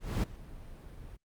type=noise with ADSR envelope; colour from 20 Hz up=brown; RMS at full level=-27 dBFS; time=0-1.17 s; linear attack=230 ms; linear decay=13 ms; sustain=-20 dB; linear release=13 ms; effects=Opus 48 kbps